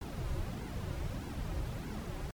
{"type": "noise with flanger", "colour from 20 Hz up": "brown", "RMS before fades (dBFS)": -38, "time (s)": [0.01, 2.31], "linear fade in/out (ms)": 5, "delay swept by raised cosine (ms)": [1.6, 4.6], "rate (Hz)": 1.6, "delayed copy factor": -0.75, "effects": ["MP3 96 kbps"]}